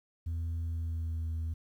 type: tone with pitch glide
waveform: sine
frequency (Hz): 83 to 81.06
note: E2 to E2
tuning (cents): +12 to -29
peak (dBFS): -29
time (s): 0.26-1.54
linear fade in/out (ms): 10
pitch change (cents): -41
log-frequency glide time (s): 0.64-1.3
effects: tanh soft clip ceiling -31 dBFS + 11-bit